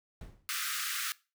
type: noise with exponential decay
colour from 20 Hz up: brown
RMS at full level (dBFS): -40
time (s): 0.21-0.51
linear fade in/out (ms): 2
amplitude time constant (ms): 64
type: high-pass noise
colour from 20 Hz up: pink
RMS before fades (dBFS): -35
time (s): 0.49-1.12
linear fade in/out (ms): 0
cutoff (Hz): 1200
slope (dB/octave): 96
effects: noise-tail reverb RT60 0.3 s tail -21 dB re dry